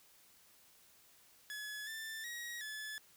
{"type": "tone with pitch steps", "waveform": "sawtooth", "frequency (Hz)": [1701, 1774, 1898, 1723], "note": ["G#6", "A6", "A#6", "A6"], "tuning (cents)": [41, 14, 31, -37], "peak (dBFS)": -39, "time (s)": [1.5, 2.98], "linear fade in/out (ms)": 0, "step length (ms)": 370, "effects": ["white hiss -65 dBFS RMS until 3.16 s"]}